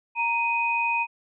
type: tone pair together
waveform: sine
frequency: 932.3 / 2498 Hz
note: A#5 / D#7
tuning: 0 / +6 cents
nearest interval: octave + perfect fourth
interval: 1706 cents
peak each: -25 / -24 dBFS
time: 0.15-1.07 s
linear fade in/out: 50 ms
effects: none

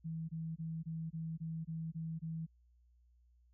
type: tone bursts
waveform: sine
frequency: 161.8 Hz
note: E3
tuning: 32 cents flat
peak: -38 dBFS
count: 9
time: 0.04-2.466 s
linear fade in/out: 20 ms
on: 250 ms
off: 22 ms
effects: added 60 Hz sine -65 dBFS peak until 3.53 s

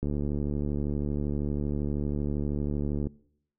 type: click train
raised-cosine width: 3 ms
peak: -18 dBFS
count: 222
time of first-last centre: 0.03-3.07 s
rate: 72.7 Hz
effects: noise-tail reverb RT60 0.7 s tail -23 dB re dry

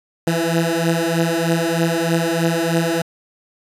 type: beating tone pair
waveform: 15% pulse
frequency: 164.81 / 168.01 Hz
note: E3 / E3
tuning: 0 / +33 cents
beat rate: 3.2 Hz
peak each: -13 dBFS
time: 0.27-3.02 s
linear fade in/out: 5 ms
effects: resampled to 32000 Hz

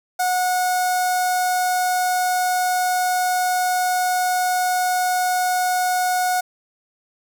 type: tone with notch filter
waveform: sawtooth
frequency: 730 Hz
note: F#5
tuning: 24 cents flat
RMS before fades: -20 dBFS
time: 0.19-6.41 s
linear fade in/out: 10 ms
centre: 2800 Hz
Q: 0.84
effects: none

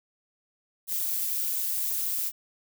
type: noise with amplitude modulation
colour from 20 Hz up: violet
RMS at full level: -26 dBFS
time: 0.87-2.32 s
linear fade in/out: 50 ms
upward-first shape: sine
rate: 180 Hz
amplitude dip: 65%
effects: none

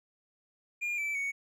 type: tone with pitch steps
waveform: triangle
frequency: 2414 / 2320 / 2229 Hz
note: D7 / D7 / C#7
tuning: +47 / -22 / +9 cents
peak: -29 dBFS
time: 0.81-1.32 s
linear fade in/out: 20 ms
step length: 170 ms
effects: none

